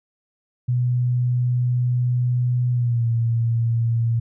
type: tone with pitch glide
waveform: sine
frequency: 123.47 to 115.87 Hz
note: B2 to A#2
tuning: 0 to -10 cents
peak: -17 dBFS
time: 0.68-4.2 s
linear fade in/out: 10 ms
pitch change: -110 cents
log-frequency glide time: 2.71-3.07 s
effects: none